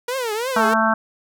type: tone with vibrato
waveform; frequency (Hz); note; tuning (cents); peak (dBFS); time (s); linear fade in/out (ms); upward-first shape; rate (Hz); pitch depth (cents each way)
sawtooth; 473.7; A#4; +28; -18; 0.08-0.74; 5; triangle; 3; 240
type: harmonic tone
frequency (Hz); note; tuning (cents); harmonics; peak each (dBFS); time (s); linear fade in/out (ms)
221.7; A3; +13; 1 / 3 / 4 / 5 / 6 / 7; -22 / -22 / -22 / -22 / -22 / -22; 0.56-0.94; 5
effects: none